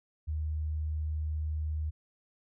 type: tone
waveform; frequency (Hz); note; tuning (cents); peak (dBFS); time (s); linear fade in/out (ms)
sine; 77.1; D#2; -15; -30; 0.27-1.91; 20
effects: none